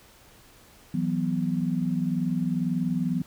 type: chord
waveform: sine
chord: E suspended second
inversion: none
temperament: equal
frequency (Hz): 164.81 / 185 / 246.9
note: E3 / F#3 / B3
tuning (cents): 0 / 0 / 0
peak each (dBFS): -28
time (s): 0.94-3.22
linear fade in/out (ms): 5
effects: pink hiss -54 dBFS RMS until 3.26 s